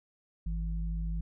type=tone pair together; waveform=sine; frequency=51.45 / 164.81 Hz; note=G#1 / E3; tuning=-16 / 0 cents; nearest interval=octave + minor sixth; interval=2016 cents; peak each=-31 / -38 dBFS; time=0.46-1.21 s; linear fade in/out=5 ms; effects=none